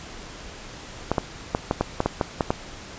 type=clicks; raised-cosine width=1 ms; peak=-6 dBFS; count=10; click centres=1.116 / 1.182 / 1.549 / 1.711 / 1.81 / 2.004 / 2.06 / 2.212 / 2.408 / 2.505 s; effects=pink hiss -40 dBFS RMS until 2.98 s + resampled to 16000 Hz